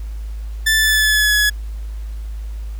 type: tone with pitch glide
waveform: sawtooth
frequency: 1760 to 1692.2 Hz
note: A6 to G#6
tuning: 0 to +32 cents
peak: -9 dBFS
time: 0.66-1.5 s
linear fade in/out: 10 ms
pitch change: -68 cents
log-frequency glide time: 0.76-1.34 s
effects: added 53 Hz sine -24 dBFS peak until 2.79 s + pink hiss -49 dBFS RMS until 2.79 s